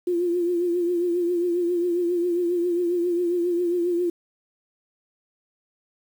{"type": "tone with vibrato", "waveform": "sine", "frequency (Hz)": 349.6, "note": "F4", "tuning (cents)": 2, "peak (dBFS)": -20, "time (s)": [0.07, 4.1], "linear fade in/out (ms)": 5, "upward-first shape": "triangle", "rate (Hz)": 7.4, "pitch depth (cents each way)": 59, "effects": ["8-bit"]}